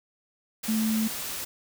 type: tone in noise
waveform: sine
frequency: 220 Hz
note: A3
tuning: in tune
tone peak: -23 dBFS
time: 0.68-1.08 s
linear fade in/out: 10 ms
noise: white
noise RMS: -34 dBFS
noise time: 0.63-1.45 s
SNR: +8 dB
effects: none